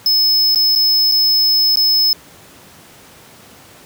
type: tone with dropouts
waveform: square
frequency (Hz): 5200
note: E8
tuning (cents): -24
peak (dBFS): -11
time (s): 0.06-2.13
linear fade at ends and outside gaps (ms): 1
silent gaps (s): 0.548-0.558 / 0.752-0.759 / 1.115-1.12 / 1.757-1.771
effects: pink hiss -42 dBFS RMS until 3.85 s + high-pass 100 Hz 12 dB/octave